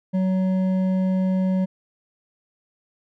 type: tone with hard clipping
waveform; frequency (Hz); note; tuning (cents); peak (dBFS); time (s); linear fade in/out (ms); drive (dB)
sine; 187.2; F#3; +20; -20; 0.13-1.66; 20; 7
effects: none